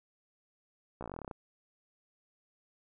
slowing click train, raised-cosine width 1 ms, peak -27 dBFS, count 14, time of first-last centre 1.01-1.312 s, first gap 15 ms, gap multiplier 1.07, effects none

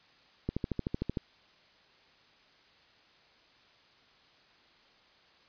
click train, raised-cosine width 3 ms, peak -18 dBFS, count 10, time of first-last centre 0.49-1.172 s, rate 13.2 Hz, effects white hiss -62 dBFS RMS until 5.48 s + resampled to 11025 Hz

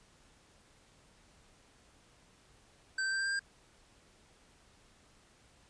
square tone with pitch steps, 1551 / 1560.9 / 1570.8 / 1580.8 / 1590.9 / 1601.1 Hz, G6 / G6 / G6 / G6 / G6 / G6, -19 / -8 / +3 / +14 / +25 / +36 cents, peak -32 dBFS, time 2.98-3.394 s, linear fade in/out 5 ms, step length 69 ms, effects pink hiss -64 dBFS RMS until 5.69 s + resampled to 22050 Hz

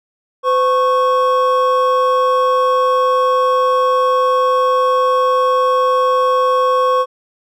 triangle tone pair together, 510 / 1100.2 Hz, C5 / C#6, -44 / -13 cents, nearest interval octave + minor second, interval 1331 cents, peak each -12 dBFS, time 0.43-7.06 s, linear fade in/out 50 ms, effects none

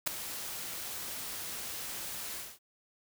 white noise with ADSR envelope, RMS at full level -26 dBFS, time 0.06-2.59 s, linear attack 14 ms, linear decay 4 ms, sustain -14 dB, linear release 230 ms, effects none

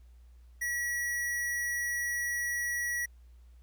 square tone, 1928 Hz, B6, 42 cents flat, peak -31 dBFS, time 0.61-3.06 s, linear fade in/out 10 ms, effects added 60 Hz sine -52 dBFS peak until 3.62 s + pink hiss -73 dBFS RMS until 3.62 s

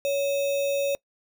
sine tone with sample-and-hold, 560 Hz, C#5, 18 cents sharp, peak -22 dBFS, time 0.05-0.95 s, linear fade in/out 0 ms, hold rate 3150 Hz, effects noise-tail reverb RT60 0.1 s tail -24 dB re dry

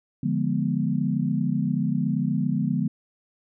sine chord, D diminished seventh, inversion none, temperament equal with one note detuned, 146.83 / 174.61 / 207.7 / 244.8 Hz, D3 / F3 / Ab3 / Cb4, 0 / 0 / 0 / -15 cents, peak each -27 dBFS, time 0.23-2.88 s, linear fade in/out 5 ms, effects none

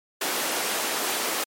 pink high-pass noise, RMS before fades -27 dBFS, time 0.21-1.44 s, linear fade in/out 5 ms, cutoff 350 Hz, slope 12 dB/octave, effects high-pass 200 Hz 12 dB/octave + MP3 64 kbps

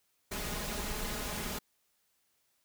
pink noise with comb filter, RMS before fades -37 dBFS, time 0.31-1.59 s, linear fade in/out 10 ms, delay 4.8 ms, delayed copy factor +0.55, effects white hiss -75 dBFS RMS until 2.64 s

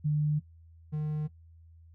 sine / triangle tone pair in turn, 149.9 / 152.08 Hz, D3 / D#3, +36 / -39 cents, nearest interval unison, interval 25 cents, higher second, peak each -24 / -27 dBFS, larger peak first, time 0.04-0.4 / 0.92-1.28 s, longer neither, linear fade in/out 20 ms, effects noise-tail reverb RT60 0.1 s tail -17 dB re dry + added 82 Hz sine -52 dBFS peak until 1.94 s

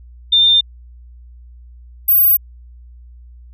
sine tone pair in turn, 3604 / 14416 Hz, A7 / A9, +41 / +41 cents, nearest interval 2 octaves, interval 2400 cents, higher second, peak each -8 dBFS, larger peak neither, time 0.32-0.61 / 2.08-2.37 s, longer neither, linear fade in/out 10 ms, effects added 60 Hz sine -37 dBFS peak until 3.53 s

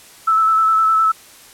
sine tone with vibrato, 1311 Hz, E6, 10 cents flat, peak -11 dBFS, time 0.27-1.12 s, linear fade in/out 10 ms, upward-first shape square, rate 9.7 Hz, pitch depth 16 cents each way, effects white hiss -43 dBFS RMS until 1.53 s + low-pass 12000 Hz 12 dB/octave

